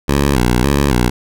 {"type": "tone with vibrato", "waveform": "10% pulse", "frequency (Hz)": 65.41, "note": "C2", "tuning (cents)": 0, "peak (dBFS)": -3, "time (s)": [0.08, 1.1], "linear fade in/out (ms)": 10, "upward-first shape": "square", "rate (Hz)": 1.8, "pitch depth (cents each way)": 130, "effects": []}